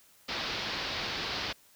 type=low-pass noise; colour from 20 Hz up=white; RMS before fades=-35 dBFS; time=0.28-1.53 s; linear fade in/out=10 ms; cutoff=5000 Hz; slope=48 dB/octave; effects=white hiss -61 dBFS RMS until 1.75 s